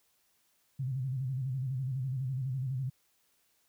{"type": "tone with vibrato", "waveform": "sine", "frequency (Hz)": 130.81, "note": "C3", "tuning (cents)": 0, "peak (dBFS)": -31, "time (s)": [0.79, 2.9], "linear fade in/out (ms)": 10, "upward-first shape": "square", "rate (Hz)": 12, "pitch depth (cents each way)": 77, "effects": ["white hiss -72 dBFS RMS until 3.68 s"]}